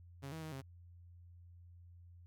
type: tone with pitch steps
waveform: sawtooth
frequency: 138.1 / 160.4 / 157.5 / 134.8 Hz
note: C#3 / E3 / D#3 / C#3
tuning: -6 / -47 / +21 / -48 cents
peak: -40 dBFS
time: 0.22-0.62 s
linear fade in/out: 20 ms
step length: 100 ms
effects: added 87 Hz sine -55 dBFS peak until 2.26 s